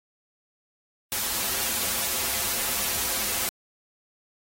white noise with comb filter, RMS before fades -27 dBFS, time 1.12-3.49 s, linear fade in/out 0 ms, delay 6.6 ms, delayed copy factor -0.75, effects AAC 48 kbps

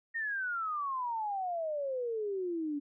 sine exponential sweep, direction down, 1866 to 282.2 Hz, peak -32 dBFS, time 0.14-2.8 s, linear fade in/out 20 ms, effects none

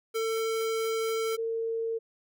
square / sine tone pair in turn, 447.9 / 454.2 Hz, A4 / A#4, +31 / -45 cents, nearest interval unison, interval 24 cents, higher second, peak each -28 dBFS, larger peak neither, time 0.14-1.37 / 1.37-1.99 s, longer first, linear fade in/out 20 ms, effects none

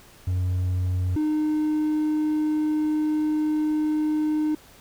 triangle tone pair in turn, 91.3 / 306.1 Hz, F#2 / D#4, -23 / -28 cents, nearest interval octave + major sixth, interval 2095 cents, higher second, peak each -19 / -18 dBFS, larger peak second, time 0.27-1.16 / 1.16-4.55 s, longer second, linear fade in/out 5 ms, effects tanh soft clip ceiling -14 dBFS + pink hiss -51 dBFS RMS until 4.8 s

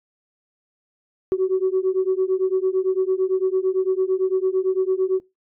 sine beating tone pair, 372.2 / 381.1 Hz, F#4 / G4, +10 / -49 cents, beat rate 8.9 Hz, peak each -19 / -20 dBFS, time 1.32-5.2 s, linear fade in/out 0 ms, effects noise-tail reverb RT60 0.2 s tail -20 dB re dry + tanh soft clip ceiling -12 dBFS

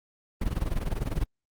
brown noise with tremolo, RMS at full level -25 dBFS, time 0.41-1.24 s, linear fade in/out 5 ms, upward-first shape sine, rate 20 Hz, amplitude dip 85%, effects Opus 32 kbps

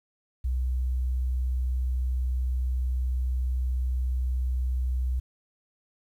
sine tone, 63.1 Hz, B1, 38 cents sharp, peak -24 dBFS, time 0.44-5.2 s, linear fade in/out 10 ms, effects 10-bit

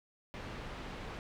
pink low-pass noise, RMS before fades -44 dBFS, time 0.34-1.19 s, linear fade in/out 0 ms, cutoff 3000 Hz, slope 12 dB/octave, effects none

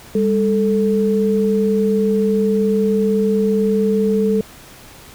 sine tone pair together, 201 / 440 Hz, G3 / A4, +44 / 0 cents, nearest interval octave + major second, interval 1356 cents, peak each -16 dBFS, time 0.15-4.41 s, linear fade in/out 2 ms, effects pink hiss -41 dBFS RMS until 5.14 s

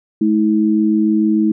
sine tone pair together, 214.4 / 321.2 Hz, A3 / E4, -45 / -45 cents, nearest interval perfect fifth, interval 700 cents, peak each -14 dBFS, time 0.21-1.52 s, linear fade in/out 5 ms, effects none

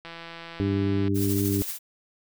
click train, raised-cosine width 0.3 ms, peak -24 dBFS, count 173, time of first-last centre 0.05-1.08 s, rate 167 Hz
harmonic tone, 99 Hz, G2, 18 cents sharp, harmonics 1 / 2 / 3 / 4, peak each -26 / -29 / -26 / -30 dBFS, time 0.6-1.62 s, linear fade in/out 0 ms
blue noise with tremolo, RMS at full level -31 dBFS, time 1.14-1.79 s, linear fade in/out 50 ms, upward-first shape sine, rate 13 Hz, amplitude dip 45%
effects none

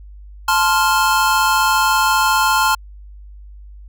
square chord, F major, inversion first, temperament just, 873.1 / 1047.7 / 1396.9 Hz, A5 / C6 / F6, -14 / +2 / 0 cents, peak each -18 dBFS, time 0.48-2.75 s, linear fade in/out 5 ms, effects added 50 Hz sine -35 dBFS peak until 3.88 s

